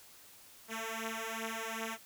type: beating tone pair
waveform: 5% pulse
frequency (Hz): 223 / 225.6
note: A3 / A3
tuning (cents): +23 / +44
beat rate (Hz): 2.6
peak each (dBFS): -29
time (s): 0.68-1.98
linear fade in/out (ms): 50
effects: white hiss -57 dBFS RMS until 2.05 s